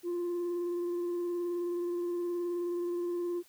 sine tone with vibrato, 349.2 Hz, F4, in tune, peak -28 dBFS, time 0.03-3.43 s, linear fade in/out 50 ms, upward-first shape sine, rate 19 Hz, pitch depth 18 cents each way, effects tanh soft clip ceiling -30 dBFS + white hiss -62 dBFS RMS until 3.48 s

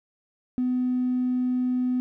triangle tone with tanh clipping, 251.2 Hz, B3, 30 cents sharp, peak -21 dBFS, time 0.58-2 s, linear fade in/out 0 ms, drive 1 dB, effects none

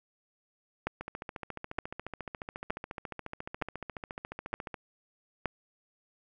two click trains, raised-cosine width 0.5 ms, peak -15 / -23 dBFS, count 6 / 54, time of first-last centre 0.87-5.457 / 1.01-4.742 s, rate 1.09 / 14.2 Hz, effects none

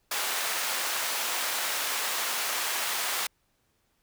pink high-pass noise, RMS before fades -30 dBFS, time 0.11-3.27 s, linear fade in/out 5 ms, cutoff 900 Hz, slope 12 dB/octave, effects pink hiss -72 dBFS RMS until 4.02 s

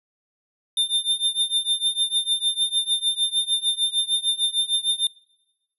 square tone with tremolo, 3604 Hz, A7, 41 cents sharp, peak -17 dBFS, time 0.77-5.07 s, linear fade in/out 2 ms, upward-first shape triangle, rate 6.6 Hz, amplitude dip 95%, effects noise-tail reverb RT60 1.0 s tail -24 dB re dry + resampled to 32000 Hz

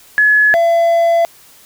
sine / triangle tone pair in turn, 1701 / 675 Hz, G#6 / E5, +41 / +41 cents, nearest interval octave + major third, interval 1600 cents, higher first, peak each -7 dBFS, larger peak neither, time 0.18-0.54 / 0.54-1.25 s, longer second, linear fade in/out 0 ms, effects white hiss -44 dBFS RMS until 1.65 s

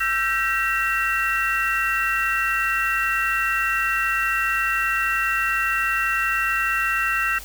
sine tone cluster, 1334 / 1565 / 1910 / 2715 Hz, E6 / G6 / A#6 / F7, +20 / -3 / +42 / -50 cents, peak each -25 dBFS, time 0-7.39 s, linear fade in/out 10 ms, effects added 50 Hz sine -40 dBFS peak until 7.44 s + white hiss -40 dBFS RMS until 7.44 s

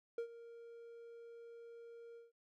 triangle tone with ADSR envelope, 466.2 Hz, A#4, in tune, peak -34 dBFS, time 0.18-2.32 s, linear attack 3 ms, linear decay 87 ms, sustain -16 dB, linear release 160 ms, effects none

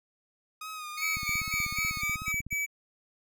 sawtooth tone with vibrato, 1244.5 Hz, D#6, in tune, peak -34 dBFS, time 0.61-2.32 s, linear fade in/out 5 ms, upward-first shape sine, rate 2.6 Hz, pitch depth 45 cents each way
25% pulse tone, 2200 Hz, C#7, 14 cents flat, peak -31 dBFS, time 0.97-2.02 s, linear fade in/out 10 ms
square tone bursts, 2290 Hz, D7, 44 cents flat, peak -29 dBFS, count 7, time 1.01-2.664 s, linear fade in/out 20 ms, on 160 ms, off 89 ms
click train, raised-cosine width 5 ms, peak -28 dBFS, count 23, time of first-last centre 1.17-2.528 s, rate 16.2 Hz
effects none

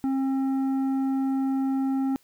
sine tone with tanh clipping, 268.1 Hz, C4, 42 cents sharp, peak -24 dBFS, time 0.04-2.16 s, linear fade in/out 0 ms, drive 8 dB, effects white hiss -62 dBFS RMS until 2.23 s

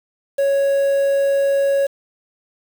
triangle tone with quantisation, 554.4 Hz, C#5, in tune, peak -12 dBFS, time 0.38-1.87 s, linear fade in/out 10 ms, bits 6, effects none

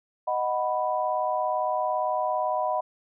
sine chord, B major, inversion first, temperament equal, 622.3 / 740 / 987.8 Hz, D#5 / F#5 / B5, 0 / 0 / 0 cents, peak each -28 dBFS, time 0.27-2.81 s, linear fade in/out 10 ms, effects none

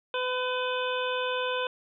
harmonic tone, 504 Hz, B4, 35 cents sharp, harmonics 1 / 2 / 3 / 5 / 6 / 7, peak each -30 / -33 / -35 / -37 / -38 / -38 dBFS, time 0.14-1.67 s, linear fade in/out 2 ms, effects none

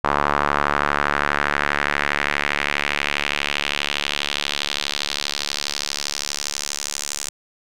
sawtooth tone with band-pass filter sweep, 72.4 Hz, D2, 24 cents flat, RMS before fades -23 dBFS, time 0.04-7.29 s, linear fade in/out 5 ms, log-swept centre 1100 to 7100 Hz, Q 2.1, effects none

